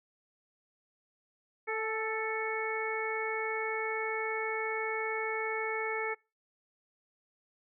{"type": "harmonic tone with a mistuned harmonic", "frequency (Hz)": 441.3, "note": "A4", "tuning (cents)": 5, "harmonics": [1, 2, 3, 4, 5], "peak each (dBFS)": [-35, -39, -40, -40, -36], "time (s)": [1.67, 6.15], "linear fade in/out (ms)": 20, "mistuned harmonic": 2, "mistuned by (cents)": -22, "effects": ["noise-tail reverb RT60 0.3 s tail -26 dB re dry"]}